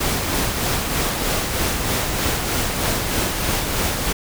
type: noise with tremolo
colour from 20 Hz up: pink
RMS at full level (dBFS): -20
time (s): 0-4.13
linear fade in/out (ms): 10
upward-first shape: sine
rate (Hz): 3.2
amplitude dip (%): 35
effects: none